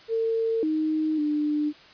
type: tone with pitch steps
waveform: sine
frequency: 452 / 311.7 / 298.6 Hz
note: A4 / D#4 / D4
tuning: +47 / +3 / +29 cents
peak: -22 dBFS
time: 0.08-1.73 s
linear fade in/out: 50 ms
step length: 550 ms
effects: white hiss -50 dBFS RMS until 1.93 s + resampled to 11025 Hz